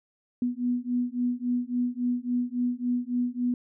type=beating tone pair; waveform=sine; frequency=243.6 / 247.2 Hz; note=B3 / B3; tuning=-24 / +2 cents; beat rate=3.6 Hz; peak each=-28 dBFS; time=0.42-3.54 s; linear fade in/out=2 ms; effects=none